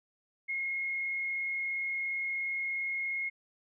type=tone with frequency modulation; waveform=sine; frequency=2156 Hz; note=C#7; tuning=49 cents flat; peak=-31 dBFS; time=0.48-3.3 s; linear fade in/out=20 ms; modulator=37.1 Hz; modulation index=0.53; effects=none